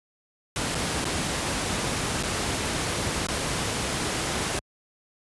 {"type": "noise with dropouts", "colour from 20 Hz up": "pink", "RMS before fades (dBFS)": -27, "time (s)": [0.56, 4.59], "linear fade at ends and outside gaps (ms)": 1, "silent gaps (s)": [[0.747, 0.752], [1.044, 1.052], [2.227, 2.234], [3.269, 3.285]], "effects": ["high-pass 60 Hz 12 dB/octave", "resampled to 24000 Hz"]}